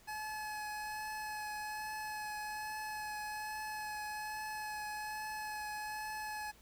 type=tone with vibrato; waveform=25% pulse; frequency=852 Hz; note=G#5; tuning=44 cents sharp; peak=-36 dBFS; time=0.07-6.52 s; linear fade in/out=20 ms; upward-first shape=triangle; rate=1.2 Hz; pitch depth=15 cents each way; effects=added 54 Hz sine -66 dBFS peak until 6.61 s + pink hiss -63 dBFS RMS until 6.61 s